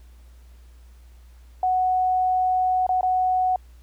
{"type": "tone with dropouts", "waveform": "sine", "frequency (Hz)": 740, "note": "F#5", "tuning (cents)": 0, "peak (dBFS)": -18, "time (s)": [1.63, 3.56], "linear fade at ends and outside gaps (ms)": 2, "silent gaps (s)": [[2.866, 2.891], [3.01, 3.03]], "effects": ["added 60 Hz sine -45 dBFS peak until 3.82 s", "pink hiss -61 dBFS RMS until 3.82 s"]}